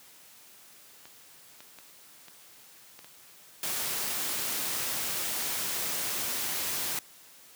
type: clicks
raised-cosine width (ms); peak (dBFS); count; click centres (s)
0.2; -30; 6; 1.055 / 1.605 / 1.787 / 2.283 / 2.991 / 3.045
type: noise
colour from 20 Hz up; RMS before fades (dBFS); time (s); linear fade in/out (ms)
white; -32; 3.63-6.99; 2
effects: white hiss -54 dBFS RMS until 7.55 s + high-pass 100 Hz 12 dB/octave